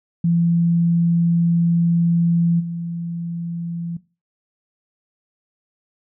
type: tone with level steps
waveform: sine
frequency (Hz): 169.6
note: E3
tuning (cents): +50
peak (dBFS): -14 / -24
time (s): 0.24-3.97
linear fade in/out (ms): 5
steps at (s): 2.59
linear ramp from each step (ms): 20
effects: noise-tail reverb RT60 0.3 s tail -18 dB re dry